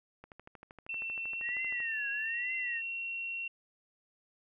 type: click train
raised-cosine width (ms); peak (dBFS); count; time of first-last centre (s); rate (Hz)
0.5; -34; 21; 0.24-1.802; 12.8
type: tone with pitch glide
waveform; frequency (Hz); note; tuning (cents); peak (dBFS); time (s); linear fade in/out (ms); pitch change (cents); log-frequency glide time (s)
sine; 2695 to 2731; E7 to F7; +38 to -39; -35; 0.89-3.48; 5; +23; 1.24-1.51
type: tone with vibrato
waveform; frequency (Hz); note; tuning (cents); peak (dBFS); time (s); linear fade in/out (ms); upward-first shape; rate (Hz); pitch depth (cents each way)
sine; 1844; A#6; -19; -35; 1.41-2.82; 50; triangle; 1.1; 210
effects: none